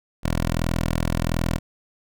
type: tone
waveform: 10% pulse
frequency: 41.39 Hz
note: E1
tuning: 8 cents sharp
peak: -13 dBFS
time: 0.23-1.59 s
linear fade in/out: 20 ms
effects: none